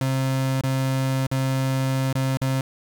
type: tone with dropouts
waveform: 35% pulse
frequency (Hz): 132.8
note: C3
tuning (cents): +26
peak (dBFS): -19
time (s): 0.01-2.61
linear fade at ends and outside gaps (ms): 2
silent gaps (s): 0.612-0.636 / 1.268-1.314 / 2.128-2.152 / 2.372-2.415
effects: 8-bit